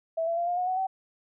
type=tone with pitch steps; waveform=sine; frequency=655 / 671.9 / 689.2 / 706.9 / 725.1 / 743.8 / 762.9 Hz; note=E5 / E5 / F5 / F5 / F#5 / F#5 / G5; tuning=-11 / +33 / -23 / +21 / -35 / +9 / -47 cents; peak=-25 dBFS; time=0.17-0.87 s; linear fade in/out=10 ms; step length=100 ms; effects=none